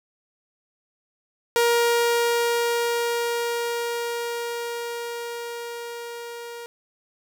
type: tone with level ramp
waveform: sawtooth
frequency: 471.6 Hz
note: A#4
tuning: 20 cents sharp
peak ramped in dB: -13 to -31 dBFS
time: 1.56-6.66 s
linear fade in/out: 0 ms
effects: none